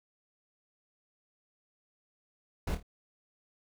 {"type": "noise with echo", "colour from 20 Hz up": "brown", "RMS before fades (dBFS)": -31, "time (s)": [2.67, 2.75], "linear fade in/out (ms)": 5, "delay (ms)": 26, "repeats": 3, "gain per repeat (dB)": -8, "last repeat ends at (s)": 2.828, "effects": []}